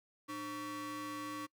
45% pulse ring-modulated tone, 414.5 Hz, G#4, 3 cents flat, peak -37 dBFS, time 0.28-1.47 s, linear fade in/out 20 ms, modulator 714 Hz, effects noise-tail reverb RT60 0.1 s tail -24 dB re dry

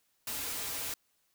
white noise with comb filter, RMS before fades -37 dBFS, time 0.27-0.94 s, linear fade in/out 2 ms, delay 5.4 ms, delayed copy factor -0.5, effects white hiss -74 dBFS RMS until 1.34 s

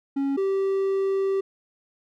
triangle tone pair in turn, 276 / 388.7 Hz, C#4 / G4, -7 / -15 cents, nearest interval tritone, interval 592 cents, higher second, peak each -20 / -19 dBFS, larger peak second, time 0.16-0.37 / 0.37-1.41 s, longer second, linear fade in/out 10 ms, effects none

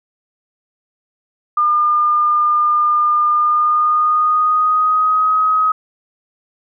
sine tone with pitch glide, 1207 to 1265.5 Hz, D6 to D#6, +47 to +29 cents, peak -11 dBFS, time 1.57-5.72 s, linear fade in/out 5 ms, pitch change +82 cents, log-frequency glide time 3.31-5.35 s, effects none

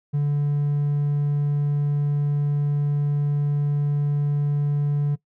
triangle tone, 145 Hz, D3, 22 cents flat, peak -16 dBFS, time 0.13-5.16 s, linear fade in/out 20 ms, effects noise-tail reverb RT60 0.1 s tail -20 dB re dry + tanh soft clip ceiling -13 dBFS

